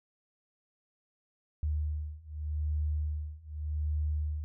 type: beating tone pair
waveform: sine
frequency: 75.3 / 76.14 Hz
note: D2 / D#2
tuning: +44 / -37 cents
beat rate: 0.84 Hz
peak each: -34 / -33 dBFS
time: 1.63-4.44 s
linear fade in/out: 0 ms
effects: none